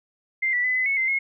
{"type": "tone with pitch steps", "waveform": "sine", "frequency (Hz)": [2090, 1961, 2010, 2023, 2200, 2074, 2166], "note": ["C7", "B6", "B6", "B6", "C#7", "C7", "C#7"], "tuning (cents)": [-2, -13, 30, 41, -14, -16, -41], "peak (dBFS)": -20, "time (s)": [0.42, 1.19], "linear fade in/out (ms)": 10, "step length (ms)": 110, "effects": []}